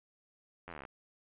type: slowing click train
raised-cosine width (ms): 0.5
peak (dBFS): -30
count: 14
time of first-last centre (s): 0.68-0.852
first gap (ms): 11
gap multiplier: 1.03
effects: resampled to 8000 Hz

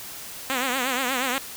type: tone with vibrato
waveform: 5% pulse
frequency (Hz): 257.3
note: C4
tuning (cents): -29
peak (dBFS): -12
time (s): 0.5-1.38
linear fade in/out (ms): 0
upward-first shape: triangle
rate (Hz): 8.4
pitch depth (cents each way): 130
effects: white hiss -38 dBFS RMS until 1.56 s

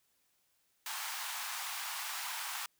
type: high-pass noise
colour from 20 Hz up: pink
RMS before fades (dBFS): -40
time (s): 0.86-2.66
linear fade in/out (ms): 2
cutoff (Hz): 790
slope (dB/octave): 48
effects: white hiss -75 dBFS RMS until 2.79 s

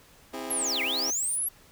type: chord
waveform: 20% pulse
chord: C augmented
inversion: none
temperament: just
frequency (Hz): 261.6 / 327 / 408.8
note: C4 / E4 / G#4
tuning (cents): 0 / -14 / -27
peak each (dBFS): -33 / -34 / -34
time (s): 0.33-1.11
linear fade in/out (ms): 10
type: linear two-way sweep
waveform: sine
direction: down then up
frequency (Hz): 11590 to 2000 to 11590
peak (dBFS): -26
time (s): 0.5-1.49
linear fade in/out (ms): 10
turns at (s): 0.82
type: noise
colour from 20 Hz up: violet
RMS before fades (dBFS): -41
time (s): 0.64-1.39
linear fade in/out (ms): 50
effects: pink hiss -56 dBFS RMS until 1.71 s

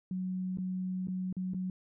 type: tone with dropouts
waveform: sine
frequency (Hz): 185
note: F#3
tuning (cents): 0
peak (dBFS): -32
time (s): 0.11-1.7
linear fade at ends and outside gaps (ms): 2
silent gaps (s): 0.573-0.584 / 1.072-1.083 / 1.327-1.367 / 1.536-1.545
effects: none

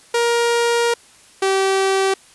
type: tone pair in turn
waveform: sawtooth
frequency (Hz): 471 / 386.1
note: A#4 / G4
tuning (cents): +18 / -26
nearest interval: minor third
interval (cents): 344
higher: first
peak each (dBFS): -11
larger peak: neither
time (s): 0.14-0.94 / 1.42-2.14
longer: first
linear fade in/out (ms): 5
effects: white hiss -48 dBFS RMS until 2.34 s + resampled to 24000 Hz

